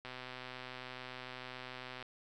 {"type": "click train", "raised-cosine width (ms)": 0.3, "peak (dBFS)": -29, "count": 252, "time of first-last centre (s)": [0.05, 2.026], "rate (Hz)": 127, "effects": []}